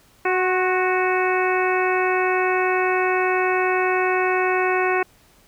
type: harmonic tone with a mistuned harmonic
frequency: 370 Hz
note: F#4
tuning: in tune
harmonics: 1 / 2 / 3 / 4 / 5 / 6 / 7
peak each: -21 / -24 / -26 / -27 / -28 / -29 / -29 dBFS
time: 0.25-5.03 s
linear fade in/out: 5 ms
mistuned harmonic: 3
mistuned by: -33 cents
effects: pink hiss -55 dBFS RMS until 5.47 s